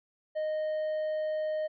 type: tone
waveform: triangle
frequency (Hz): 619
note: D#5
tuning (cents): -9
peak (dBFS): -27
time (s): 0.35-1.68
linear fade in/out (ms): 20
effects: resampled to 11025 Hz